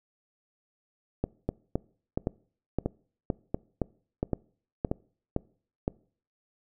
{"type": "two click trains", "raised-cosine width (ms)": 2, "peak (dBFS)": [-14, -13], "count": [6, 10], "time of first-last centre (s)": [[1.49, 4.915], [1.24, 5.879]], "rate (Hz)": [1.46, 1.94], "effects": ["noise-tail reverb RT60 0.5 s tail -24 dB re dry"]}